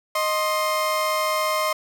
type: tone pair together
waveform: 30% pulse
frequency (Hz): 622.3 / 1055.4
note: D#5 / C6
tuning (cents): 0 / +15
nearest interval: major sixth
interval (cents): 915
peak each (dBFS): -21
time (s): 0.15-1.73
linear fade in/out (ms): 5
effects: none